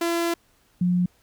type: tone pair in turn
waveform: sawtooth / sine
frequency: 338.8 / 178.59 Hz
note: E4 / F3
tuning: +48 / +39 cents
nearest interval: major seventh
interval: 1109 cents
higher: first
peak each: -18 dBFS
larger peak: neither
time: 0.01-0.34 / 0.81-1.06 s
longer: first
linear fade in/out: 5 ms
effects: pink hiss -62 dBFS RMS until 1.22 s